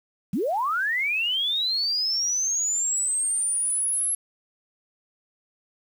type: linear sweep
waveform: sine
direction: up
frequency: 156.9 to 11175 Hz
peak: -22 dBFS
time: 0.33-4.15 s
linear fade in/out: 5 ms
effects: 8-bit